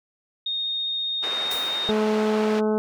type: tone with vibrato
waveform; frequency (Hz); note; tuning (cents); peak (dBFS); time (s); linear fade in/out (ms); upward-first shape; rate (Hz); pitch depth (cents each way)
sine; 3698; A#7; -15; -24; 0.46-1.91; 5; triangle; 15; 8
type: band-pass noise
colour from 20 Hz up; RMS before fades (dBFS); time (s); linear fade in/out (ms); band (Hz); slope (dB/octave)
pink; -34; 1.22-2.61; 20; 500 to 3500; 12
type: noise with exponential decay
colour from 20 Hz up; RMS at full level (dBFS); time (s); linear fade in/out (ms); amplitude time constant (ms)
white; -33; 1.51-1.97; 0; 100
type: harmonic tone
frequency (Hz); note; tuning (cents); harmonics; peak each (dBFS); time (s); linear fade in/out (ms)
214.7; A3; -42; 1 / 2 / 3 / 4 / 5 / 6 / 7; -23 / -22 / -31 / -33 / -40 / -40 / -43; 1.89-2.78; 0
effects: none